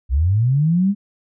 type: linear sweep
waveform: sine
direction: up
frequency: 58.27 to 207.3 Hz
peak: -13 dBFS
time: 0.09-0.95 s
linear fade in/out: 50 ms
effects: none